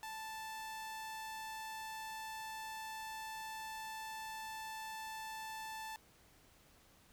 sawtooth tone, 880 Hz, A5, in tune, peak -40 dBFS, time 0.03-5.96 s, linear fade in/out 0 ms, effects pink hiss -66 dBFS RMS until 7.12 s

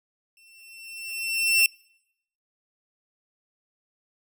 sawtooth tone with exponential growth, 2698 Hz, E7, 40 cents sharp, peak -12 dBFS, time 0.37-1.66 s, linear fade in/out 1 ms, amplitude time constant 280 ms, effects noise-tail reverb RT60 0.8 s tail -26 dB re dry

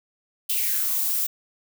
violet noise with high-pass filter sweep, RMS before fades -24 dBFS, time 0.49-1.27 s, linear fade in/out 10 ms, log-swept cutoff 3100 to 420 Hz, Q 5.1, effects none

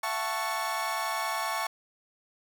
30% pulse chord, F# minor seventh, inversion third, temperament equal with one note detuned, 669.6 / 740 / 880 / 1108.7 Hz, E5 / F#5 / A5 / C#6, +27 / 0 / 0 / 0 cents, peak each -34 / -36 / -31 / -30 dBFS, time 0.03-1.67 s, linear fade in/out 5 ms, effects none

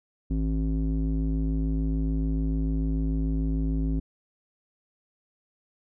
square tone with low-pass filter, 53.4 Hz, G#1, 49 cents sharp, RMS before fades -26 dBFS, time 0.3-4 s, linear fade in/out 10 ms, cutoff 260 Hz, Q 3, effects none

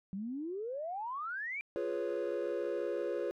sine exponential sweep, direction up, 185 to 2401 Hz, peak -36 dBFS, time 0.13-1.61 s, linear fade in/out 0 ms
triangle chord, C# dominant seventh, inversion first, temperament equal, 349.2 / 415.3 / 493.9 / 554.4 Hz, E#4 / G#4 / B4 / C#5, 0 / 0 / 0 / 0 cents, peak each -36 dBFS, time 1.76-3.31 s, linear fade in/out 0 ms
effects tanh soft clip ceiling -25 dBFS

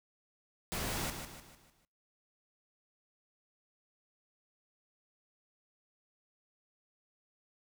pink noise with echo, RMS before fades -37 dBFS, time 0.72-1.1 s, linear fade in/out 0 ms, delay 150 ms, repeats 5, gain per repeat -7 dB, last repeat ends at 1.85 s, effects noise-tail reverb RT60 0.5 s tail -26 dB re dry

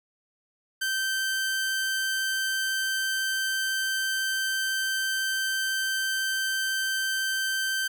sawtooth tone, 1554 Hz, G6, 16 cents flat, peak -22 dBFS, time 0.81-7.88 s, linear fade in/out 10 ms, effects none

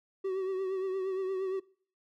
triangle tone with vibrato, 379.7 Hz, F#4, 45 cents sharp, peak -28 dBFS, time 0.24-1.6 s, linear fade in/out 10 ms, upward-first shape triangle, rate 8.6 Hz, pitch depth 50 cents each way, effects noise-tail reverb RT60 0.5 s tail -22 dB re dry

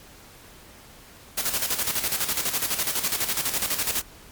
white noise with tremolo, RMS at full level -24 dBFS, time 1.37-4.02 s, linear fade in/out 10 ms, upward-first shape square, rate 12 Hz, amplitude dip 60%, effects pink hiss -48 dBFS RMS until 4.31 s + MP3 96 kbps

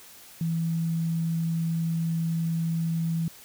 sine tone, 164.81 Hz, E3, in tune, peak -24 dBFS, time 0.41-3.28 s, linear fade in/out 2 ms, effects white hiss -49 dBFS RMS until 3.44 s

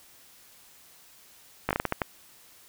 slowing click train, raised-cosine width 0.5 ms, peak -10 dBFS, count 8, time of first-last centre 1.69-2.018 s, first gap 17 ms, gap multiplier 1.33, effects white hiss -55 dBFS RMS until 2.68 s

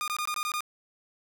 sawtooth tone bursts, 1219 Hz, D#6, 36 cents flat, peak -25 dBFS, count 7, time 0.01-0.606 s, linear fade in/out 0 ms, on 68 ms, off 20 ms, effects none

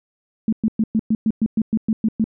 sine tone bursts, 220 Hz, A3, in tune, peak -14 dBFS, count 12, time 0.48-2.242 s, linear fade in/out 2 ms, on 46 ms, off 110 ms, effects none

